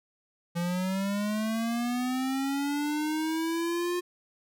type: linear sweep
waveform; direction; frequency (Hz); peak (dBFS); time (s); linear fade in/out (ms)
square; up; 170 to 356.9; -28; 0.55-4.01; 20
effects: none